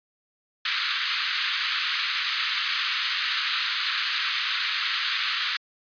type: band-pass noise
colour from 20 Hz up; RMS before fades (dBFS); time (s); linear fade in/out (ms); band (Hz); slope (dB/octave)
white; -27; 0.65-5.57; 5; 1200 to 4500; 48
effects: resampled to 11025 Hz